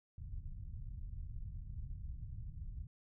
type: low-pass noise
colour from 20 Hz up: pink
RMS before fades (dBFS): -45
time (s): 0.18-2.87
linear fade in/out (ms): 5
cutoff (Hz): 120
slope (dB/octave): 24
effects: none